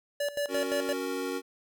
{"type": "tone with tremolo", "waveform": "square", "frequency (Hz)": 577, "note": "D5", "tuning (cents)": -31, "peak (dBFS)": -28, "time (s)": [0.2, 0.93], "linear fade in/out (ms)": 5, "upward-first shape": "square", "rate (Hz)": 5.8, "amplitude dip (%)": 80}
{"type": "chord", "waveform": "square", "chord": "F# major", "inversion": "second", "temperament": "equal", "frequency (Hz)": [277.2, 370, 466.2], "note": ["C#4", "F#4", "A#4"], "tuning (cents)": [0, 0, 0], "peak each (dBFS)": -36, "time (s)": [0.48, 1.42], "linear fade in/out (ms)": 50}
{"effects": []}